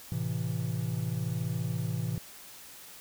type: chord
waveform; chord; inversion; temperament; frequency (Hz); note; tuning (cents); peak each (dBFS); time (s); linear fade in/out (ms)
triangle; A minor; none; equal; 110 / 130.81 / 164.81; A2 / C3 / E3; 0 / 0 / 0; -32; 0.12-2.18; 0
effects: white hiss -49 dBFS RMS until 3 s